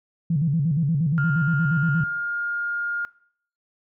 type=tone with vibrato; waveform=sine; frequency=152.9 Hz; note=D#3; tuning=30 cents flat; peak=-18 dBFS; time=0.3-2.04 s; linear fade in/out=5 ms; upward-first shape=square; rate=8.5 Hz; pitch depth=150 cents each way
type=tone with pitch glide; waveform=sine; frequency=1406 to 1415 Hz; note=F6 to F6; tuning=+11 to +22 cents; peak=-24 dBFS; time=1.18-3.05 s; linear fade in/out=0 ms; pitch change=+11 cents; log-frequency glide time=1.32-2.37 s
effects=noise-tail reverb RT60 0.6 s tail -21 dB re dry + tanh soft clip ceiling -10 dBFS